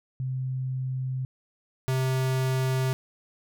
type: tone pair in turn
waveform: sine / square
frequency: 130 / 130.75 Hz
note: C3 / C3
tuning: -11 / -1 cents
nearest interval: unison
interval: 10 cents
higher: second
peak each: -27 / -24 dBFS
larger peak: second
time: 0.2-1.25 / 1.88-2.93 s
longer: neither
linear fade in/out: 0 ms
effects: none